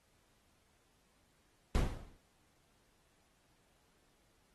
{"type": "noise with exponential decay", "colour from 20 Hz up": "brown", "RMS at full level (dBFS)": -26, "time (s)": [1.75, 2.18], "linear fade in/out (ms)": 0, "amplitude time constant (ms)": 92, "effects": ["pink hiss -73 dBFS RMS until 4.54 s", "AAC 32 kbps"]}